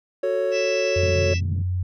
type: chord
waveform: triangle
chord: F# minor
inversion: none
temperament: just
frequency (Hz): 370 / 444 / 555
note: F#4 / A4 / C#5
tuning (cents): 0 / +16 / +2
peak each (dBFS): -25 / -25 / -20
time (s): 0.23-1.34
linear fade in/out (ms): 5
type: harmonic tone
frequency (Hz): 659.3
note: E5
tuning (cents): 0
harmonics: 3 / 4 / 5 / 6 / 7 / 8 / 9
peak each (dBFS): -38 / -28 / -41 / -43 / -44 / -34 / -38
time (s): 0.51-1.41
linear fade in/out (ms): 50
type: tone with pitch glide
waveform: sine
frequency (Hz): 89 to 91.08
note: F2 to F#2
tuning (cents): +33 to -27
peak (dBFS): -21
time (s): 0.96-1.83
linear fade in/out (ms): 5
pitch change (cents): +40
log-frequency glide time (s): 1.36-1.6
type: band-pass noise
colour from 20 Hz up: pink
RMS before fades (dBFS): -31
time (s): 1.03-1.62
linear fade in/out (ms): 5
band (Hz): 110 to 200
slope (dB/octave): 24
effects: none